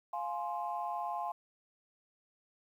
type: chord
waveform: sine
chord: F minor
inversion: none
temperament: just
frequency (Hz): 698.5 / 838.1 / 1047.7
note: F5 / Ab5 / C6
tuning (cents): 0 / +16 / +2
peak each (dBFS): -38 / -38 / -39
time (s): 0.13-1.32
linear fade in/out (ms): 5
effects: tanh soft clip ceiling -25 dBFS + 11-bit